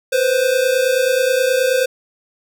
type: tone pair together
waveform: square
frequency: 493.9 / 523.3 Hz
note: B4 / C5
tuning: 0 / 0 cents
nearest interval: minor second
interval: 100 cents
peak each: -19 / -16 dBFS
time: 0.12-1.86 s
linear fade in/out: 10 ms
effects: none

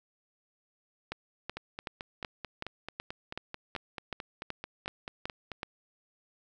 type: two click trains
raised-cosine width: 0.3 ms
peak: -22 / -19 dBFS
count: 19 / 13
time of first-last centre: 1.57-5.517 / 1.12-5.631 s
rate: 4.56 / 2.66 Hz
effects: none

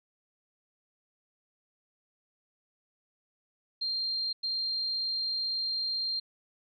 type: tone bursts at uneven times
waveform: sine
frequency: 4186 Hz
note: C8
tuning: in tune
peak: -29 dBFS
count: 2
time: 3.81-4.33 / 4.43-6.2 s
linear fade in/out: 10 ms
effects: none

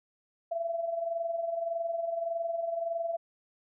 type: tone with amplitude modulation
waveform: sine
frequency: 671 Hz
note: E5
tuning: 31 cents sharp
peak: -27 dBFS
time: 0.51-3.17 s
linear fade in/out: 10 ms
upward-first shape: sine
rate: 21.7 Hz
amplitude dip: 60%
effects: none

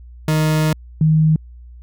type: tone pair in turn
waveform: 40% pulse / sine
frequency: 155.4 / 156.75 Hz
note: D#3 / D#3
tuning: -2 / +13 cents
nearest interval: unison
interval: 15 cents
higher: second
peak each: -13 / -10 dBFS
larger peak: second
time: 0.28-0.73 / 1.01-1.36 s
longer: first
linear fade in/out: 2 ms
effects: added 60 Hz sine -36 dBFS peak until 1.82 s

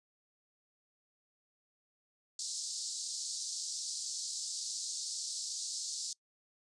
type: band-pass noise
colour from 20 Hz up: pink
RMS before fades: -40 dBFS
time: 2.39-6.13 s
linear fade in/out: 2 ms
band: 4300 to 8400 Hz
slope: 48 dB/octave
effects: noise-tail reverb RT60 0.1 s tail -24 dB re dry + resampled to 24000 Hz

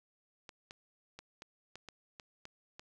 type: clicks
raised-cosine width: 0.2 ms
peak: -30 dBFS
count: 9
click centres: 0.492 / 0.709 / 1.19 / 1.421 / 1.756 / 1.887 / 2.198 / 2.454 / 2.795 s
effects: none

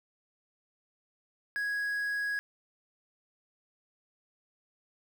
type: tone with quantisation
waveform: triangle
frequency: 1661.2 Hz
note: G#6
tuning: in tune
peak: -28 dBFS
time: 1.56-2.39 s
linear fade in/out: 0 ms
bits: 9
effects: none

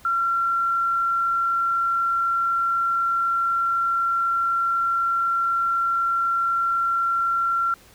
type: tone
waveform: sine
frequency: 1366 Hz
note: F6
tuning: 39 cents flat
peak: -19 dBFS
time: 0.05-7.74 s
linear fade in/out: 2 ms
effects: pink hiss -51 dBFS RMS until 7.94 s

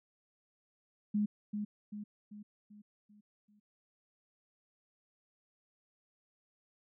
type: tone with echo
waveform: sine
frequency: 208.4 Hz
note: G#3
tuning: 6 cents sharp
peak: -28 dBFS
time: 1.14-1.26 s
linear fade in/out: 10 ms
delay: 390 ms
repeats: 6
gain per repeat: -6 dB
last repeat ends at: 3.6 s
effects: none

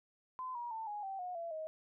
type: tone with pitch steps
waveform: sine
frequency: 1023 / 954.5 / 890.6 / 830.9 / 775.3 / 723.4 / 674.9 / 629.7 Hz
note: C6 / A#5 / A5 / G#5 / G5 / F#5 / E5 / D#5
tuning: -39 / +41 / +21 / +1 / -19 / -39 / +41 / +21 cents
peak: -39 dBFS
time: 0.39-1.67 s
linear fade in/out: 0 ms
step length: 160 ms
effects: none

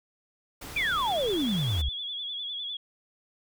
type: noise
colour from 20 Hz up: pink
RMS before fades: -41 dBFS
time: 0.61-1.82 s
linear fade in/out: 10 ms
type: exponential sweep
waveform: sine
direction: down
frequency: 2479 to 60 Hz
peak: -25 dBFS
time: 0.76-1.89 s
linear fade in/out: 5 ms
type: tone with vibrato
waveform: sine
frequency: 3393 Hz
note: G#7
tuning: 36 cents sharp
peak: -32 dBFS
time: 0.77-2.77 s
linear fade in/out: 5 ms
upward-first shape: sine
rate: 9.9 Hz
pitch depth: 59 cents each way
effects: none

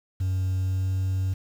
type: tone with pitch glide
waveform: sine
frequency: 93.6 to 94.52 Hz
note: F#2 to F#2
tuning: +20 to +37 cents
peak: -20 dBFS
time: 0.2-1.34 s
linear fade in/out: 10 ms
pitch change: +17 cents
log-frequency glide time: 0.55-0.93 s
effects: tanh soft clip ceiling -22 dBFS + 8-bit

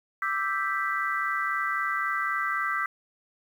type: chord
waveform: sine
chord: E minor seventh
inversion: third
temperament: equal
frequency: 1174.7 / 1318.5 / 1568 / 1975.5 Hz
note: D6 / E6 / G6 / B6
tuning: 0 / 0 / 0 / 0 cents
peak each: -31 dBFS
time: 0.22-2.86 s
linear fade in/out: 2 ms
effects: 9-bit

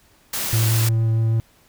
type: noise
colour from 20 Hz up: white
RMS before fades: -25 dBFS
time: 0.33-0.89 s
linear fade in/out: 5 ms
type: tone with vibrato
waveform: triangle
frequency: 112.7 Hz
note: A2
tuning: 42 cents sharp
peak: -14 dBFS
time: 0.53-1.4 s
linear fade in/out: 0 ms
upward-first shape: triangle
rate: 6.4 Hz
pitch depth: 9 cents each way
effects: pink hiss -56 dBFS RMS until 1.68 s

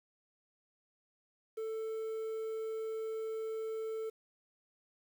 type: tone with quantisation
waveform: triangle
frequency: 442.8 Hz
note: A4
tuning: 11 cents sharp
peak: -34 dBFS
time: 1.57-4.1 s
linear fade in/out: 10 ms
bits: 10
effects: none

